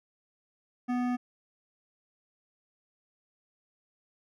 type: tone with hard clipping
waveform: triangle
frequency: 246.9 Hz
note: B3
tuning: in tune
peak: -29 dBFS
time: 0.88-1.17 s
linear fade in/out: 20 ms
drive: 18 dB
effects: none